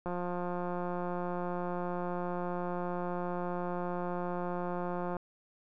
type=click train; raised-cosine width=1 ms; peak=-23 dBFS; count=905; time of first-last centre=0.06-5.167 s; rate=177 Hz; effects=none